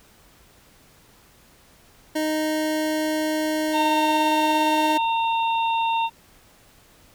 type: tone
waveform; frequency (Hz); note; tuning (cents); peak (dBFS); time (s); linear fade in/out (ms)
25% pulse; 310.1; D#4; -6; -18; 2.15-4.98; 10
type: harmonic tone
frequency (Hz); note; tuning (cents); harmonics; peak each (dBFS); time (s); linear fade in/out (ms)
913; A#5; -36; 1 / 3 / 4; -20 / -30 / -33; 3.72-6.1; 50
effects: pink hiss -54 dBFS RMS until 7.14 s